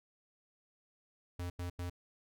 square tone bursts, 88.2 Hz, F2, 18 cents sharp, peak -38 dBFS, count 3, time 1.39-1.898 s, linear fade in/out 5 ms, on 110 ms, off 89 ms, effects none

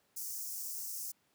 white high-pass noise, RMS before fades -41 dBFS, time 0.16-1.12 s, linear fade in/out 10 ms, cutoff 5300 Hz, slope 48 dB/octave, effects pink hiss -73 dBFS RMS until 1.34 s + high-pass 150 Hz 12 dB/octave

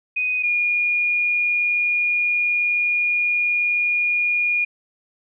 sine tone pair in turn, 2494 / 2433 Hz, D#7 / D#7, +3 / -39 cents, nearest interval unison, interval 42 cents, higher first, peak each -19 / -17 dBFS, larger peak second, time 0.16-0.43 / 0.43-4.65 s, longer second, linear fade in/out 10 ms, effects none

